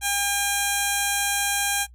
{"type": "tone with notch filter", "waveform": "5% pulse", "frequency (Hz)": 805, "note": "G5", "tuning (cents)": 46, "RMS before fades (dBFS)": -24, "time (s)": [0.01, 1.87], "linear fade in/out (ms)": 50, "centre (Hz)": 4800, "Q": 2, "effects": ["noise-tail reverb RT60 0.1 s tail -22 dB re dry", "added 60 Hz sine -45 dBFS peak until 1.94 s"]}